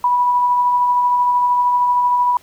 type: tone with tremolo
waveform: sine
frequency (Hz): 981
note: B5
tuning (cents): -12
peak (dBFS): -11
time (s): 0.04-2.37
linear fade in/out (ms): 2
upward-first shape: sine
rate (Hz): 13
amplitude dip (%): 25
effects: pink hiss -49 dBFS RMS until 2.42 s